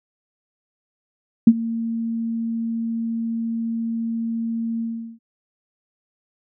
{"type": "tone with ADSR envelope", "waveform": "sine", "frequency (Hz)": 228.6, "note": "A#3", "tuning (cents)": -34, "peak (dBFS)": -3, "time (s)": [1.47, 5.19], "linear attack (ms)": 5, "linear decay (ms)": 49, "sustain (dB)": -19, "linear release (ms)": 380, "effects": []}